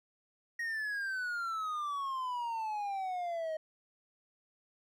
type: exponential sweep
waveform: triangle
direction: down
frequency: 1885 to 622.3 Hz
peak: -32 dBFS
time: 0.59-3.57 s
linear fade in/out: 5 ms
effects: none